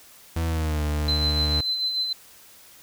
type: tone with pitch glide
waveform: 40% pulse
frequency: 82.3 to 75.03 Hz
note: E2 to D2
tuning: -2 to +38 cents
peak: -22 dBFS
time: 0.36-1.61 s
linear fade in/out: 5 ms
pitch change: -160 cents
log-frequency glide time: 0.47-0.81 s
type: tone with tremolo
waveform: sine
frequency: 4057 Hz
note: B7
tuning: 46 cents sharp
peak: -21 dBFS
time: 1.08-2.13 s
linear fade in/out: 5 ms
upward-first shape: sine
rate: 6.8 Hz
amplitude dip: 45%
effects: white hiss -50 dBFS RMS until 2.82 s